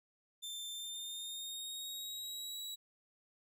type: tone with pitch glide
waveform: sawtooth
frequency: 3568 to 3891 Hz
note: A7 to B7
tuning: +23 to -27 cents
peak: -39 dBFS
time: 0.42-2.76 s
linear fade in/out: 20 ms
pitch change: +150 cents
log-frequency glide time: 0.72-2.58 s
effects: none